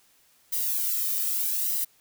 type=noise with flanger; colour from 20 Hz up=violet; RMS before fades=-27 dBFS; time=0.52-1.85 s; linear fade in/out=10 ms; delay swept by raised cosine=1 to 1.66 ms; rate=0.81 Hz; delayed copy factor=+0.65; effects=white hiss -62 dBFS RMS until 2 s